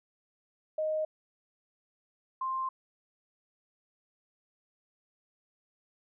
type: tone pair in turn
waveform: sine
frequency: 622.3 / 1050.8 Hz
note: D#5 / C6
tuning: 0 / +7 cents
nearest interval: major sixth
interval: 907 cents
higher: second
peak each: -28 / -30 dBFS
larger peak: first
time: 0.78-1.05 / 2.41-2.69 s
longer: second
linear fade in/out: 5 ms
effects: none